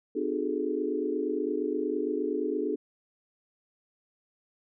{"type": "tone cluster", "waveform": "sine", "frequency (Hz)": [255.1, 302, 360.3, 406.6, 435.2], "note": ["C4", "D4", "F#4", "G#4", "A4"], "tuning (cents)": [-44, 48, -46, -37, -19], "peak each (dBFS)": [-36, -32, -35, -33, -33], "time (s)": [0.15, 2.76], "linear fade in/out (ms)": 10, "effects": []}